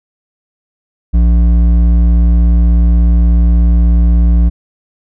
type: tone with hard clipping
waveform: sine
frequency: 58.27 Hz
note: A#1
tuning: in tune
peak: -7 dBFS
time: 1.13-4.5 s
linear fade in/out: 20 ms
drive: 8 dB
effects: none